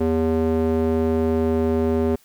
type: tone with band-pass filter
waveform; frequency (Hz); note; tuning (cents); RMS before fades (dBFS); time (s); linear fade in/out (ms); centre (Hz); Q
square; 80.5; E2; -41; -20; 0-2.16; 10; 360; 1.9
effects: white hiss -56 dBFS RMS until 2.24 s